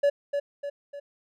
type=tone with echo; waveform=triangle; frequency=570 Hz; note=C#5; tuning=48 cents sharp; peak=-16 dBFS; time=0.03-0.1 s; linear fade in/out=10 ms; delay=300 ms; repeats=3; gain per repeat=-6 dB; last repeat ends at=1 s; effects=none